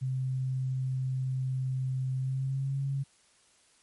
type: tone with pitch glide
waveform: sine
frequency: 130.4 to 137.44 Hz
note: C3 to C#3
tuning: -5 to -14 cents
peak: -28 dBFS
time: 0.01-3.04 s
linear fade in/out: 20 ms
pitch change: +91 cents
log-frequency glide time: 2.17-2.79 s
effects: white hiss -64 dBFS RMS until 3.82 s + MP3 48 kbps